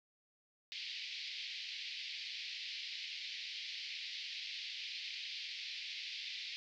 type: band-pass noise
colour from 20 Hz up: white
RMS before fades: -45 dBFS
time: 0.72-6.56 s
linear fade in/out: 0 ms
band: 2100 to 4800 Hz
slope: 48 dB/octave
effects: none